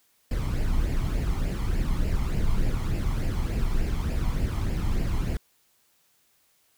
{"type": "noise with flanger", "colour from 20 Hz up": "brown", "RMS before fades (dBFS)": -25, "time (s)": [0.31, 5.37], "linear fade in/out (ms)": 2, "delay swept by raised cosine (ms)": [0.4, 0.97], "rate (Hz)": 3.4, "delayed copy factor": 0.55, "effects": ["white hiss -66 dBFS RMS until 6.77 s"]}